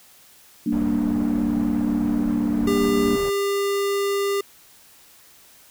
sine chord, G minor, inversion none, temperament equal, 196 / 233.1 / 293.7 Hz, G3 / Bb3 / D4, 0 / 0 / 0 cents, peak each -27 / -22 / -23 dBFS, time 0.66-3.16 s, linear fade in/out 5 ms
pink low-pass noise, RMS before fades -34 dBFS, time 0.72-3.3 s, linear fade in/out 5 ms, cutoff 1100 Hz, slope 12 dB/octave
square tone, 399.7 Hz, G4, 34 cents sharp, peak -21 dBFS, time 2.67-4.41 s, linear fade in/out 5 ms
effects white hiss -51 dBFS RMS until 5.7 s

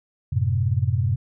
sine chord, F# diminished, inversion none, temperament equal with one note detuned, 92.5 / 110 / 129.46 Hz, F#2 / A2 / C3, 0 / 0 / -18 cents, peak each -23 dBFS, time 0.32-1.16 s, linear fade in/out 10 ms, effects none

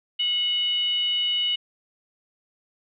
sine tone with frequency modulation, 2944 Hz, F#7, 9 cents flat, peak -21 dBFS, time 0.19-1.56 s, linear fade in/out 10 ms, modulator 776 Hz, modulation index 0.35, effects none

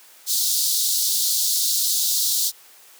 pink high-pass noise, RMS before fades -21 dBFS, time 0.26-2.52 s, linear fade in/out 50 ms, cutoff 3800 Hz, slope 48 dB/octave, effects white hiss -49 dBFS RMS until 2.99 s + high-pass 400 Hz 12 dB/octave

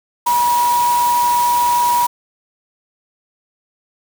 sine tone in noise, 965 Hz, B5, 40 cents flat, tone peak -12 dBFS, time 0.26-2.07 s, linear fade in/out 10 ms, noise white, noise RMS -25 dBFS, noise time 0.26-2.07 s, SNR +10 dB, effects none

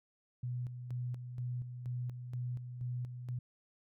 sine tone with tremolo, 123.47 Hz, B2, in tune, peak -35 dBFS, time 0.43-3.39 s, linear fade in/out 5 ms, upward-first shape square, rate 2.1 Hz, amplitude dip 55%, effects none

